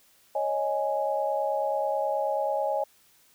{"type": "chord", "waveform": "sine", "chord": "C# suspended second", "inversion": "none", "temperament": "just", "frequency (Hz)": [554.4, 623.7, 831.5], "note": ["C#5", "D#5", "G#5"], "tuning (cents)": [0, 4, 2], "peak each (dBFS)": -29, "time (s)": [0.35, 2.84], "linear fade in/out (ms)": 5, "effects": ["white hiss -61 dBFS RMS until 3.34 s"]}